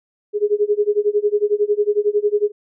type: tone with tremolo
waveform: sine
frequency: 415.3 Hz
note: G#4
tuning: in tune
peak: -11 dBFS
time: 0.33-2.52 s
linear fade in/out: 50 ms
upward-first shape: sine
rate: 11 Hz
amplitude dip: 95%
effects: none